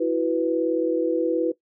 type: chord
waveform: sine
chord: E suspended second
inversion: none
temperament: equal with one note detuned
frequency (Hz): 329.6 / 368.5 / 493.9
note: E4 / F#4 / B4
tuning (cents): 0 / -7 / 0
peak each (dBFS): -23 / -26 / -23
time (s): 0-1.52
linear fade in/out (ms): 10
effects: noise-tail reverb RT60 0.1 s tail -17 dB re dry